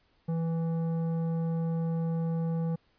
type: tone with tanh clipping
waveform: sine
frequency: 164.81 Hz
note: E3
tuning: in tune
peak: -29 dBFS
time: 0.28-2.76 s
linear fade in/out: 10 ms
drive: 11 dB
effects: pink hiss -69 dBFS RMS until 2.98 s + resampled to 11025 Hz